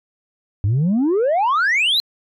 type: exponential sweep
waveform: sine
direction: up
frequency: 94 to 4183 Hz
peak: -12 dBFS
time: 0.64-2 s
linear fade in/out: 0 ms
effects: tanh soft clip ceiling -13 dBFS